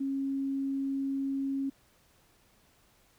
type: tone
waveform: sine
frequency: 272.7 Hz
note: C#4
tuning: 28 cents flat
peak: -29 dBFS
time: 0-1.7 s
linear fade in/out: 10 ms
effects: pink hiss -65 dBFS RMS until 3.18 s